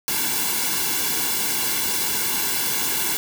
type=noise with comb filter; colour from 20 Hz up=white; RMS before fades=-23 dBFS; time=0.08-3.17 s; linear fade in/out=0 ms; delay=1.6 ms; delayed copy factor=-0.85; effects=none